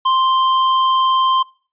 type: tone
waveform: square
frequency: 1046.5 Hz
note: C6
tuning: in tune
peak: -13 dBFS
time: 0.05-1.43 s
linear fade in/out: 10 ms
effects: noise-tail reverb RT60 0.4 s tail -23 dB re dry + resampled to 8000 Hz